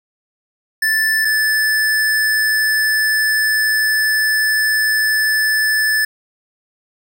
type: tone pair in turn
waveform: square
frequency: 1759 / 1743.8 Hz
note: A6 / A6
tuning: -1 / -16 cents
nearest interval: unison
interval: 15 cents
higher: first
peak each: -14 dBFS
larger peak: neither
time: 0.82-1.25 / 1.25-6.05 s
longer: second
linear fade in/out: 5 ms
effects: none

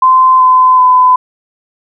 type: tone with pitch steps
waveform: sine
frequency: 1033 / 1021.1 / 1009.4 Hz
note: C6 / C6 / B5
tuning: -22 / -43 / +38 cents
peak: -3 dBFS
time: 0.02-1.16 s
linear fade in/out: 5 ms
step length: 380 ms
effects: none

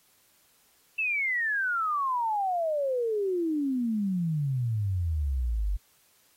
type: exponential sweep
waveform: sine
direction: down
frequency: 2683 to 46.25 Hz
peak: -25 dBFS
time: 0.98-5.77 s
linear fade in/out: 10 ms
effects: white hiss -64 dBFS RMS until 6.36 s + AAC 48 kbps

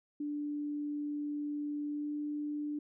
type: tone with pitch glide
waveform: sine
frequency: 293.6 to 295.8 Hz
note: D4 to D4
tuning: 0 to +13 cents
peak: -34 dBFS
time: 0.2-2.79 s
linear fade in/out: 5 ms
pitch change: +13 cents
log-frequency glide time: 1.87-2.13 s
effects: none

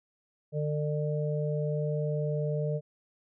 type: harmonic tone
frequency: 149.9 Hz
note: D3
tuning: 36 cents sharp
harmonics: 1 / 3 / 4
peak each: -29 / -34 / -35 dBFS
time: 0.52-2.81 s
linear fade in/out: 50 ms
effects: none

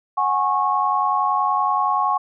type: chord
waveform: sine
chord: F# suspended second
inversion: none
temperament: equal with one note detuned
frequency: 740 / 830.6 / 1095.4 Hz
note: F#5 / G#5 / C#6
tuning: 0 / 0 / -21 cents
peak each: -24 / -22 / -19 dBFS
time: 0.17-2.18 s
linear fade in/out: 10 ms
effects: none

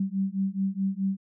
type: beating tone pair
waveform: sine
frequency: 191.4 / 196.1 Hz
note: G3 / G3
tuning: -41 / +1 cents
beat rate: 4.7 Hz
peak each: -28 dBFS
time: 0-1.17 s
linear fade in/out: 5 ms
effects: none

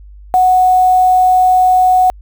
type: tone with quantisation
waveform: sine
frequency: 738 Hz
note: F#5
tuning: 5 cents flat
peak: -6 dBFS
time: 0.34-2.1 s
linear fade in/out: 0 ms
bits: 5
effects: added 50 Hz sine -33 dBFS peak until 2.21 s

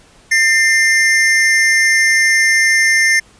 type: tone pair together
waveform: square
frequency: 1805.6 / 2093 Hz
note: A6 / C7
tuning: +44 / 0 cents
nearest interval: minor third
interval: 256 cents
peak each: -13 dBFS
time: 0.31-3.2 s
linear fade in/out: 10 ms
effects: pink hiss -47 dBFS RMS until 3.39 s + resampled to 22050 Hz

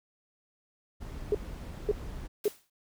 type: noise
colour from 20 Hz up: brown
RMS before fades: -40 dBFS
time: 1-2.28 s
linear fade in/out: 20 ms
type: tone bursts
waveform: sine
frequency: 415.3 Hz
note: G#4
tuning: in tune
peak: -22 dBFS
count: 3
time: 1.32-2.481 s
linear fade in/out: 2 ms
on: 27 ms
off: 540 ms
type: noise with exponential decay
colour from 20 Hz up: white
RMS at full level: -39 dBFS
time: 2.44-2.7 s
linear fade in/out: 5 ms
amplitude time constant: 55 ms
effects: none

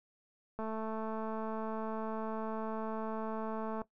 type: click train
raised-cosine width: 1 ms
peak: -26 dBFS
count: 711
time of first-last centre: 0.59-3.817 s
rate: 220 Hz
effects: noise-tail reverb RT60 0.1 s tail -17 dB re dry

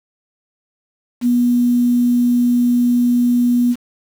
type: tone with quantisation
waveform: sine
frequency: 242.9 Hz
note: B3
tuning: 29 cents flat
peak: -11 dBFS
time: 1.21-3.76 s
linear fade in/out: 50 ms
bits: 6
effects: none

